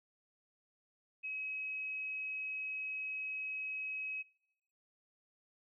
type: tone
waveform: sine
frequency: 2550 Hz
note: D#7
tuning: 42 cents sharp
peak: -38 dBFS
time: 1.23-4.23 s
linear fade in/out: 20 ms
effects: noise-tail reverb RT60 0.9 s tail -24 dB re dry